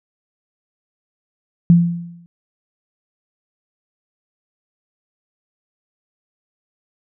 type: tone with exponential decay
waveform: sine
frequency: 171.4 Hz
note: F3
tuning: 32 cents flat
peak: -4 dBFS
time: 1.7-2.26 s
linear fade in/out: 0 ms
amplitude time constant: 120 ms
effects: none